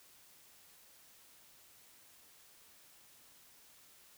silence, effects white hiss -62 dBFS RMS until 4.17 s

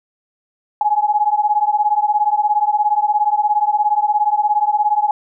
sine beating tone pair, 830.6 / 847.6 Hz, G#5 / G#5, 0 / +35 cents, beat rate 17 Hz, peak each -16 dBFS, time 0.81-5.11 s, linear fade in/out 2 ms, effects none

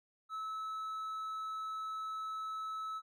sine tone with hard clipping, 1300 Hz, E6, 24 cents flat, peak -39 dBFS, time 0.29-3.02 s, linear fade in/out 50 ms, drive 3 dB, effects none

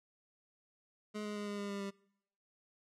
25% pulse tone with pitch steps, 211 / 208.8 / 206.7 / 204.5 / 202.4 / 200.3 / 198.24 Hz, G#3 / G#3 / G#3 / G#3 / G#3 / G3 / G3, +28 / +10 / -8 / -26 / -44 / +38 / +20 cents, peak -35 dBFS, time 1.14-1.91 s, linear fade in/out 20 ms, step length 110 ms, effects noise-tail reverb RT60 0.8 s tail -25 dB re dry + low-pass 8000 Hz 12 dB/octave

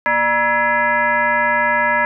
sine tone with frequency modulation, 1318.5 Hz, E6, in tune, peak -13 dBFS, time 0.06-2.05 s, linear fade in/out 0 ms, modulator 360 Hz, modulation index 2, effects none

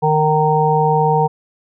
harmonic tone, 154.1 Hz, D#3, 16 cents flat, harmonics 1 / 3 / 5 / 6, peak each -17 / -17 / -17 / -17 dBFS, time 0.02-1.28 s, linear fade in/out 20 ms, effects none

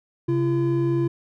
triangle tone pair together, 134.85 / 339.8 Hz, C#3 / F4, -47 / -47 cents, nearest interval octave + major third, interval 1600 cents, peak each -21 / -19 dBFS, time 0.28-1.08 s, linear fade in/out 10 ms, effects none

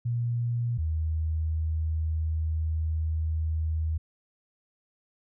sine tone pair in turn, 118.9 / 79.36 Hz, A#2 / D#2, +35 / +35 cents, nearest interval perfect fifth, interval 700 cents, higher first, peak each -25 dBFS, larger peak neither, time 0.05-0.78 / 0.78-3.98 s, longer second, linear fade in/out 10 ms, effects none

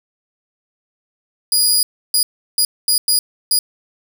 20% pulse tone bursts at uneven times, 4898 Hz, D#8, 28 cents flat, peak -6 dBFS, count 6, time 1.52-1.83 / 2.14-2.23 / 2.58-2.65 / 2.88-2.98 / 3.08-3.19 / 3.51-3.59 s, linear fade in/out 2 ms, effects 7-bit

